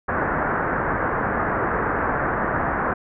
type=low-pass noise; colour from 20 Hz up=white; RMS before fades=-23 dBFS; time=0.08-2.94 s; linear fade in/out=10 ms; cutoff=1700 Hz; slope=48 dB/octave; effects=none